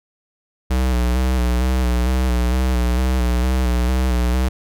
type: tone with vibrato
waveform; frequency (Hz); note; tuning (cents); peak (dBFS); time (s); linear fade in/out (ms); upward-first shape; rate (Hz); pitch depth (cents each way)
square; 62.3; B1; +16; -16; 0.7-4.49; 10; square; 2.2; 43
effects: none